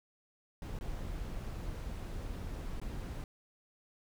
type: noise with dropouts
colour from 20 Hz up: brown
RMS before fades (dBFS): -40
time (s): 0.62-3.24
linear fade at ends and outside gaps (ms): 1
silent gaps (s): 0.789-0.81 / 2.8-2.815
effects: none